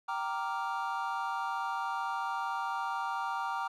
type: chord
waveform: triangle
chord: G minor seventh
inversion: none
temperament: equal with one note detuned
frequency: 778.6 / 932.3 / 1174.7 / 1396.9 Hz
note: G5 / Bb5 / D6 / F6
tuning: -12 / 0 / 0 / 0 cents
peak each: -36 / -34 / -36 / -38 dBFS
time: 0.08-3.68 s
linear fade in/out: 10 ms
effects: none